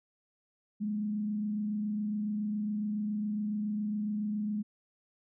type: tone with frequency modulation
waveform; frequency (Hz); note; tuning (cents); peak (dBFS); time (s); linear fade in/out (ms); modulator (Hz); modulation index
sine; 210; G#3; +19; -30; 0.8-4.63; 20; 27.2; 0.32
effects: none